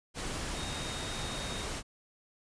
sine tone in noise, 3729 Hz, A#7, in tune, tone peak -43 dBFS, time 0.53-1.67 s, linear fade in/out 50 ms, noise pink, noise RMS -37 dBFS, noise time 0.14-1.83 s, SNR -9 dB, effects resampled to 22050 Hz

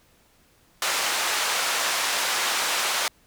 pink band-pass noise, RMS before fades -25 dBFS, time 0.82-3.08 s, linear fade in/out 2 ms, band 880 to 9300 Hz, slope 12 dB/octave, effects pink hiss -60 dBFS RMS until 3.26 s

